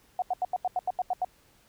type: tone bursts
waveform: sine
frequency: 730 Hz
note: F#5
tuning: 24 cents flat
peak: -24 dBFS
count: 10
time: 0.19-1.247 s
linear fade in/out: 2 ms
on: 31 ms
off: 83 ms
effects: pink hiss -62 dBFS RMS until 1.68 s